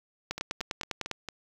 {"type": "two click trains", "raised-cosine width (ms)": 0.2, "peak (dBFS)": [-14, -19], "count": [9, 5], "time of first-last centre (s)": [[0.31, 1.113], [0.38, 1.287]], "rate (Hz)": [9.96, 4.41], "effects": ["8-bit"]}